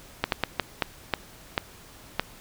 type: slowing click train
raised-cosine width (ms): 0.3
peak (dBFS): -6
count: 8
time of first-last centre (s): 0.24-2.196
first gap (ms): 82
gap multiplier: 1.4
effects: pink hiss -49 dBFS RMS until 2.4 s